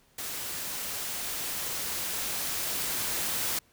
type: noise with level ramp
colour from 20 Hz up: white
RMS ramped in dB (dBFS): -36 to -30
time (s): 0.18-3.59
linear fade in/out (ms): 5
effects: pink hiss -64 dBFS RMS until 3.72 s